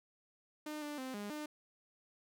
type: tone with pitch steps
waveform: sawtooth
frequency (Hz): 303 / 295.1 / 259.9 / 205.3 / 300.9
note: D#4 / D4 / C4 / G#3 / D4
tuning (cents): -46 / +8 / -11 / -20 / +42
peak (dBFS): -37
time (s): 0.66-1.46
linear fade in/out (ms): 5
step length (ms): 160
effects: none